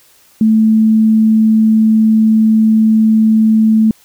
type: tone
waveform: sine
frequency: 219.5 Hz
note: A3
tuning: 4 cents flat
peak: -6 dBFS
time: 0.41-3.91 s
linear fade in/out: 2 ms
effects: white hiss -48 dBFS RMS until 4.04 s